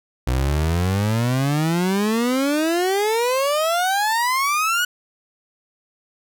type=exponential sweep; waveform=30% pulse; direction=up; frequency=61 to 1480 Hz; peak=-15 dBFS; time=0.27-4.85 s; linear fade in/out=5 ms; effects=none